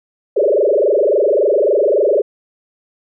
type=tone with frequency modulation; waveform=sine; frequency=493 Hz; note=B4; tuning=3 cents flat; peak=-10 dBFS; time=0.36-2.22 s; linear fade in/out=10 ms; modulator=23.6 Hz; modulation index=4.6; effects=none